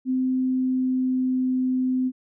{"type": "tone with pitch glide", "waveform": "sine", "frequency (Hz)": [258, 256.4], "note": ["C4", "C4"], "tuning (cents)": [-24, -35], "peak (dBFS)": -20, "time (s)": [0.05, 2.12], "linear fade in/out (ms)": 50, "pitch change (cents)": -11, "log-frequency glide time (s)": [0.4, 1.53], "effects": []}